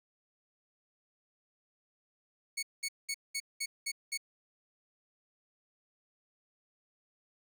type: tone bursts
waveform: 15% pulse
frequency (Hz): 2217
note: C#7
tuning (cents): 0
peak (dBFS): -27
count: 7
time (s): 2.57-4.176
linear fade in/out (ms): 10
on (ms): 58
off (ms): 200
effects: none